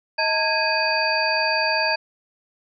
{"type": "tone cluster", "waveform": "sine", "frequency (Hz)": [632, 899, 1646, 2509, 4626], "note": ["D#5", "A5", "G#6", "D#7", "D8"], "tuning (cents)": [27, 37, -16, 14, -27], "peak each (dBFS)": -25, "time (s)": [0.18, 1.96], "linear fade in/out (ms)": 10, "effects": []}